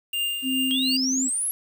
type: tone with tremolo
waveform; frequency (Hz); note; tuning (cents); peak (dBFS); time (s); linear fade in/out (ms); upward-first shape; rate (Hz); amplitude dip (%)
square; 2803; F7; +6; -23; 0.13-0.97; 5; triangle; 2.6; 60
type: tone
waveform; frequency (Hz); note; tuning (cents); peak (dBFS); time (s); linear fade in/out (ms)
sine; 261.6; C4; 0; -24; 0.42-1.3; 50
type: exponential sweep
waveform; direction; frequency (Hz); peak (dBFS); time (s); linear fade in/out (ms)
sine; up; 3168 to 11450; -23; 0.71-1.51; 0
effects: 8-bit